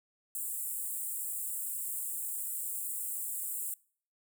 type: high-pass noise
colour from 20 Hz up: pink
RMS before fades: -37 dBFS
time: 0.35-3.74 s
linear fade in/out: 2 ms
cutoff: 7600 Hz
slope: 96 dB/octave
effects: noise-tail reverb RT60 0.5 s tail -24 dB re dry